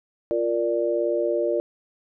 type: chord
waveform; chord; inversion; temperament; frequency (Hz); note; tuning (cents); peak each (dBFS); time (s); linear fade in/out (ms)
sine; Bb major; second; equal; 349.2 / 466.2 / 587.3; F4 / Bb4 / D5; 0 / 0 / 0; -25 / -26 / -24; 0.31-1.6; 0
effects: none